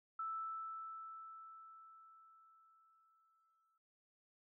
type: tone with exponential decay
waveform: sine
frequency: 1318.5 Hz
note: E6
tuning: in tune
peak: -39 dBFS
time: 0.19-3.78 s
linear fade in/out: 5 ms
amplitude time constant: 780 ms
effects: noise-tail reverb RT60 1.0 s tail -21 dB re dry